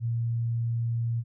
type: tone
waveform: sine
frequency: 116.54 Hz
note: A#2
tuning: in tune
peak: -25 dBFS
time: 0-1.24 s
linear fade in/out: 50 ms
effects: none